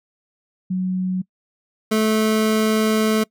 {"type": "tone pair in turn", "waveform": ["sine", "25% pulse"], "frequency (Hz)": [185, 217.7], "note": ["F#3", "A3"], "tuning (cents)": [0, -18], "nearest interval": "minor third", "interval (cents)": 282, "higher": "second", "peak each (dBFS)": [-19, -12], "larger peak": "second", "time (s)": [[0.7, 1.22], [1.91, 3.24]], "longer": "second", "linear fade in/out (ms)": 10, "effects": ["noise-tail reverb RT60 0.1 s tail -24 dB re dry"]}